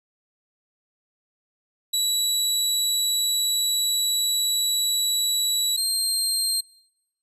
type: tone pair in turn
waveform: 25% pulse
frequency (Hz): 3919 / 4187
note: B7 / C8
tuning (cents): -14 / 0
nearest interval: minor second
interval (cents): 114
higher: second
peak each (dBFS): -17 / -17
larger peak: neither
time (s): 1.93-5.77 / 5.77-6.61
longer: first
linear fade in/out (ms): 10
effects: noise-tail reverb RT60 1.0 s tail -25 dB re dry + resampled to 32000 Hz